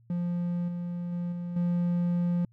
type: tone with level steps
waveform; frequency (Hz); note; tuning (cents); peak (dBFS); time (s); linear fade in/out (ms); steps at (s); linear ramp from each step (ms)
triangle; 174.61; F3; 0; -25 / -29 / -27 / -30 / -22; 0.1-2.45; 2; 0.68 / 1.12 / 1.32 / 1.56; 5
effects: added 116 Hz sine -57 dBFS peak until 2.52 s